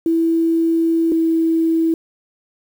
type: tone pair in turn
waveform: sine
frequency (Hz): 329.6 / 326.6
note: E4 / E4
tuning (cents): 0 / -16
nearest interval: unison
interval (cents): 16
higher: first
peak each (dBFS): -13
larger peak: neither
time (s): 0.06-1.12 / 1.12-1.94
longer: first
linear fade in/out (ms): 2
effects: 7-bit